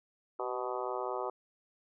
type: harmonic tone with a mistuned harmonic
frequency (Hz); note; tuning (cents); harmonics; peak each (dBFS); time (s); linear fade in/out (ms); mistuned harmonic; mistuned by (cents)
124.7; B2; +17; 3 / 4 / 5 / 6 / 7 / 8 / 9 / 10; -39 / -40 / -41 / -42 / -42 / -43 / -44 / -44; 0.39-1.3; 5; 3; +40
effects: none